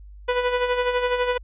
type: tone with tremolo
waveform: sawtooth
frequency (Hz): 493.9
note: B4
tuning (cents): 0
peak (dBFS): -14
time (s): 0.28-1.38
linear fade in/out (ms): 10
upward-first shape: sine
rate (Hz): 12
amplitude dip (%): 55
effects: added 50 Hz sine -40 dBFS peak until 1.43 s + resampled to 8000 Hz